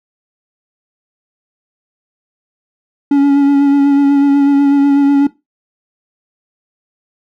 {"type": "tone with vibrato", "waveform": "triangle", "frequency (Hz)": 281.3, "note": "C#4", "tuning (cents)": 26, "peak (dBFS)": -4, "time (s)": [3.11, 5.27], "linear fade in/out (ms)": 5, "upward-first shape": "sine", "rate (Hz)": 8.1, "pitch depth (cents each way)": 22, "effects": ["noise-tail reverb RT60 0.2 s tail -17 dB re dry"]}